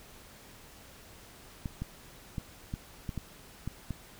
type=clicks; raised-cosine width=5 ms; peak=-22 dBFS; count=8; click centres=1.658 / 1.82 / 2.382 / 2.739 / 3.092 / 3.177 / 3.676 / 3.907 s; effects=pink hiss -53 dBFS RMS until 4.19 s